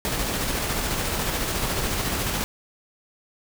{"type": "noise with tremolo", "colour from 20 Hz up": "pink", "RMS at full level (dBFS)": -25, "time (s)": [0.05, 2.44], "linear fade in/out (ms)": 0, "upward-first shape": "square", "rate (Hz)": 14, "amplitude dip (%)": 25, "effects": []}